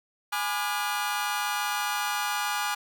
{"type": "chord", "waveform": "sawtooth", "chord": "G# diminished seventh", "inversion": "none", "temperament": "just", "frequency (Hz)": [830.6, 996.7, 1196.1, 1435.3], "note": ["G#5", "B5", "D6", "F6"], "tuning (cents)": [0, 16, 31, 47], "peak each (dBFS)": [-27, -32, -29, -29], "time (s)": [0.32, 2.75], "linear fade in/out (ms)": 10, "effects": []}